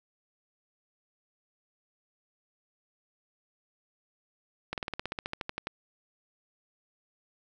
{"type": "slowing click train", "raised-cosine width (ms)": 0.3, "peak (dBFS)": -17, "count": 15, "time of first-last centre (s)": [4.73, 5.671], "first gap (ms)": 48, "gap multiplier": 1.05, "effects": []}